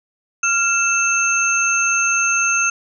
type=tone cluster; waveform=sine; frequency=1382 / 2644 / 6340 Hz; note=F6 / E7 / G8; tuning=-19 / +5 / +19 cents; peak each=-19 dBFS; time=0.43-2.7 s; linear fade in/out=5 ms; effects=none